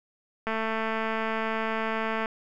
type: click train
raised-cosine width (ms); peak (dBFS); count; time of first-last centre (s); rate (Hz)
0.5; -15; 398; 0.47-2.258; 222
effects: none